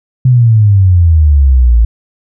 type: exponential sweep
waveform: sine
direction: down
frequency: 130 to 55 Hz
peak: -3 dBFS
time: 0.25-1.85 s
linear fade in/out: 5 ms
effects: none